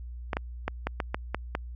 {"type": "clicks", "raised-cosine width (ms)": 0.5, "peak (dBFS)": -13, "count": 8, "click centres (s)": [0.332, 0.369, 0.68, 0.87, 1.002, 1.145, 1.346, 1.551], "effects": ["added 60 Hz sine -37 dBFS peak until 1.75 s"]}